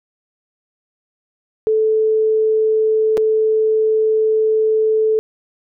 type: tone with dropouts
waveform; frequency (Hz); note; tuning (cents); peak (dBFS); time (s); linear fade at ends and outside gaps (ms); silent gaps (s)
sine; 436.9; A4; -12; -12; 1.67-5.19; 0; 3.171-3.177
effects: none